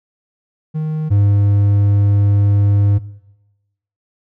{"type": "tone pair in turn", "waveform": "triangle", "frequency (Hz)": [155.56, 101.34], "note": ["D#3", "G#2"], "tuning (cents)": [0, -42], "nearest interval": "perfect fifth", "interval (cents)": 742, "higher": "first", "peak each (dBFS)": [-15, -7], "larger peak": "second", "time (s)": [[0.74, 1.1], [1.1, 2.99]], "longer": "second", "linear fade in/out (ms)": 20, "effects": ["noise-tail reverb RT60 1.0 s tail -20 dB re dry"]}